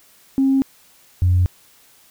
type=tone pair in turn; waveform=sine; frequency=269.1 / 89.8 Hz; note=C4 / F2; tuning=+49 / +49 cents; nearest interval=octave + perfect fifth; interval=1900 cents; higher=first; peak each=-12 / -11 dBFS; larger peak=second; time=0.38-0.62 / 1.22-1.46 s; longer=neither; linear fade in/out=0 ms; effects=tanh soft clip ceiling -8 dBFS + white hiss -52 dBFS RMS until 2.1 s